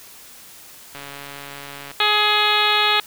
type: click train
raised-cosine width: 0.3 ms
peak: -19 dBFS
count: 137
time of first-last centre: 0.95-1.915 s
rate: 141 Hz
type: harmonic tone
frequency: 420 Hz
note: G#4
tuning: 19 cents sharp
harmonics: 1 / 2 / 3 / 4 / 5 / 6 / 7 / 8 / 9 / 10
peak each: -28 / -23 / -22 / -25 / -26 / -23 / -28 / -22 / -23 / -28 dBFS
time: 2-3 s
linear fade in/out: 2 ms
effects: white hiss -43 dBFS RMS until 3.06 s